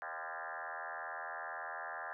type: tone with frequency modulation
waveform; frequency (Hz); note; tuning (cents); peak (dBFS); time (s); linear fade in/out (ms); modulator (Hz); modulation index
sine; 1200; D6; +37; -40; 0.02-2.13; 0; 82.1; 7
effects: none